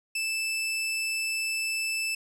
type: tone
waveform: sawtooth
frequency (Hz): 2637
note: E7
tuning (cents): 0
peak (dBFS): -24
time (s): 0.15-2.15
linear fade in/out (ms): 5
effects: low-pass 12000 Hz 12 dB/octave